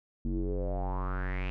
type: tone with low-pass filter sweep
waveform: square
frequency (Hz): 46.25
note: F#1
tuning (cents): 0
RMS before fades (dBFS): -32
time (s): 0.25-1.5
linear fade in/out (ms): 0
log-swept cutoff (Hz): 260 to 2700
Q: 6.2
effects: none